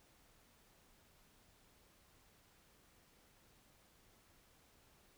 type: silence
effects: pink hiss -69 dBFS RMS until 5.17 s